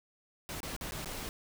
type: noise with dropouts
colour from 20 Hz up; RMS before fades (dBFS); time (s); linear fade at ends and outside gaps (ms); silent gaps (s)
pink; -40; 0.49-1.29; 0; 0.604-0.631 / 0.764-0.811 / 0.91-0.92 / 1.046-1.058
effects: none